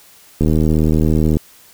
click train, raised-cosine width 3 ms, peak -3 dBFS, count 76, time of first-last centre 0.41-1.369 s, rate 78.2 Hz, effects white hiss -46 dBFS RMS until 1.73 s

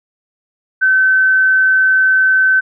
sine tone, 1531 Hz, G6, 41 cents flat, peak -8 dBFS, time 0.81-2.61 s, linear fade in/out 20 ms, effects none

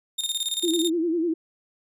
sawtooth tone with tremolo, 3664 Hz, A#7, 31 cents flat, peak -20 dBFS, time 0.18-0.9 s, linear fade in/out 10 ms, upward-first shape square, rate 18 Hz, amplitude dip 70%
sine tone with vibrato, 334 Hz, E4, 23 cents sharp, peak -21 dBFS, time 0.63-1.34 s, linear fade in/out 10 ms, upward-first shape sine, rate 10 Hz, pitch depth 95 cents each way
effects resampled to 32000 Hz

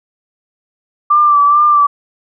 sine tone with vibrato, 1174.7 Hz, D6, in tune, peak -6 dBFS, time 1.1-1.87 s, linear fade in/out 10 ms, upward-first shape sine, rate 2.3 Hz, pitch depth 36 cents each way, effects none

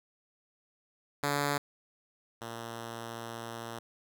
5% pulse tone pair in turn, 143.7 / 115.68 Hz, D3 / A#2, -37 / -13 cents, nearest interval major third, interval 376 cents, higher first, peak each -17 / -28 dBFS, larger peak first, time 1.23-1.58 / 2.41-3.79 s, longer second, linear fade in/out 5 ms, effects none

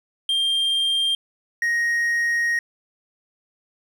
triangle tone pair in turn, 3189 / 1874.4 Hz, G7 / A#6, +29 / +9 cents, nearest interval major sixth, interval 920 cents, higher first, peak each -17 dBFS, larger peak neither, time 0.29-1.15 / 1.62-2.59 s, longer second, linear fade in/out 2 ms, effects none

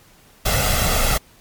pink noise with comb filter, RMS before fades -18 dBFS, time 0.45-1.18 s, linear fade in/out 10 ms, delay 1.5 ms, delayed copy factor +0.65, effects pink hiss -51 dBFS RMS until 1.4 s + MP3 96 kbps

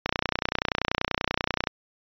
click train, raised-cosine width 0.3 ms, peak -7 dBFS, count 50, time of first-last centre 0.06-1.672 s, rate 30.4 Hz, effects resampled to 11025 Hz

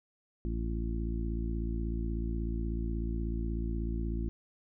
harmonic tone, 56.4 Hz, A1, 44 cents sharp, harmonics 1 / 2 / 3 / 4 / 5 / 6, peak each -32 / -41 / -42 / -41 / -45 / -42 dBFS, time 0.45-4.29 s, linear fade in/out 0 ms, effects none

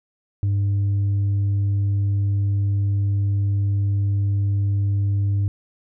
sine tone with tanh clipping, 100 Hz, G2, 35 cents sharp, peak -18 dBFS, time 0.43-5.48 s, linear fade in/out 0 ms, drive 2 dB, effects none

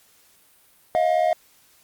triangle tone pair together, 633 / 710.5 Hz, D#5 / F5, +30 / +30 cents, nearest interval major second, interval 200 cents, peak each -18 dBFS, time 0.95-1.33 s, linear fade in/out 0 ms, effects white hiss -57 dBFS RMS until 1.83 s + Opus 48 kbps

